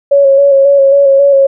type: tone with vibrato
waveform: sine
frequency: 554.4 Hz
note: C#5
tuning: in tune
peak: -3 dBFS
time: 0.11-1.47 s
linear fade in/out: 10 ms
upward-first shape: square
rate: 3.7 Hz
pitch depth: 24 cents each way
effects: none